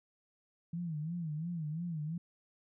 sine tone with vibrato, 162 Hz, E3, 30 cents flat, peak -35 dBFS, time 0.73-2.18 s, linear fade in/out 5 ms, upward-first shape sine, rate 2.9 Hz, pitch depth 140 cents each way, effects none

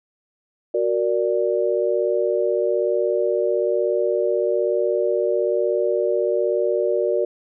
sine chord, Gb augmented, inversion none, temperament equal, 370 / 466.2 / 587.3 Hz, Gb4 / Bb4 / D5, 0 / 0 / 0 cents, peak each -22 dBFS, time 0.74-7.25 s, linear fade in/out 5 ms, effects none

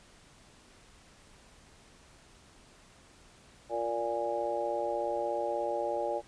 harmonic tone with a mistuned harmonic, 116.54 Hz, A#2, in tune, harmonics 3 / 4 / 5 / 6 / 7, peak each -38 / -37 / -33 / -43 / -35 dBFS, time 3.69-6.22 s, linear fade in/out 50 ms, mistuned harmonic 7, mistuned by +17 cents, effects pink hiss -58 dBFS RMS until 6.27 s + resampled to 22050 Hz

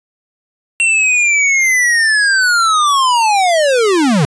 square linear sweep, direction down, 2734 to 130.81 Hz, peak -10 dBFS, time 0.8-4.25 s, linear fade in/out 0 ms, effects resampled to 22050 Hz

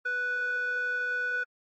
square tone with band-pass filter, 493.9 Hz, B4, in tune, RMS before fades -30 dBFS, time 0.05-1.44 s, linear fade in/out 10 ms, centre 1500 Hz, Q 5.1, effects MP3 32 kbps

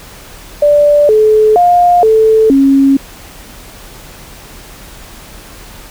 sine tone with pitch steps, 586 / 431.1 / 707 / 440 / 273.4 Hz, D5 / A4 / F5 / A4 / C#4, -4 / -35 / +21 / 0 / -24 cents, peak -4 dBFS, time 0.62-2.97 s, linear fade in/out 5 ms, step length 470 ms, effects added 40 Hz sine -37 dBFS peak until 5.9 s + pink hiss -34 dBFS RMS until 5.9 s

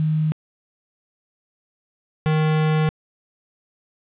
sine / square tone pair in turn, 155.56 / 155.56 Hz, D#3 / D#3, 0 / 0 cents, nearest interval unison, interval 0 cents, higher neither, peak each -17 dBFS, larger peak neither, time 0-0.32 / 2.26-2.89 s, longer second, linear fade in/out 0 ms, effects resampled to 8000 Hz + 8-bit

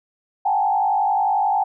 sine tone with frequency modulation, 812 Hz, G#5, 39 cents flat, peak -16 dBFS, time 0.45-1.64 s, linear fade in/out 10 ms, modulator 51.2 Hz, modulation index 1.3, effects none

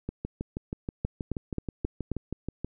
two click trains, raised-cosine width 3 ms, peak -19 / -16 dBFS, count 17 / 5, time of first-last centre 0.09-2.646 / 1.05-2.117 s, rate 6.26 / 3.75 Hz, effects none

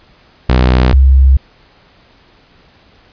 sawtooth / sine tone pair in turn, 62.8 / 66.53 Hz, B1 / C2, +30 / +29 cents, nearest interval minor second, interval 99 cents, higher second, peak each -3 dBFS, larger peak neither, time 0.49-0.93 / 0.93-1.37 s, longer neither, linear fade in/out 5 ms, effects pink hiss -47 dBFS RMS until 3.12 s + resampled to 11025 Hz

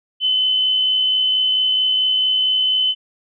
sine tone with amplitude modulation, 3035 Hz, F#7, 43 cents sharp, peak -13 dBFS, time 0.2-2.95 s, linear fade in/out 50 ms, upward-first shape sine, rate 64.4 Hz, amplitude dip 25%, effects none

